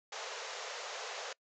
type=band-pass noise; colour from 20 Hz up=pink; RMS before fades=-43 dBFS; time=0.12-1.33 s; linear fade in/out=5 ms; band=420 to 7200 Hz; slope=96 dB/octave; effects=noise-tail reverb RT60 0.1 s tail -24 dB re dry